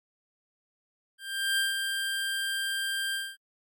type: tone with ADSR envelope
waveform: 25% pulse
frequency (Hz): 1586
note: G6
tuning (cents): +20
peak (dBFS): -20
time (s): 1.18-3.37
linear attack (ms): 400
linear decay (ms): 150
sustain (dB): -5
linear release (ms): 230
effects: AAC 64 kbps